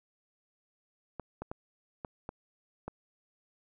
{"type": "clicks", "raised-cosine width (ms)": 1, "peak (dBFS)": -24, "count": 6, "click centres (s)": [1.197, 1.42, 1.515, 2.048, 2.291, 2.88], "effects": []}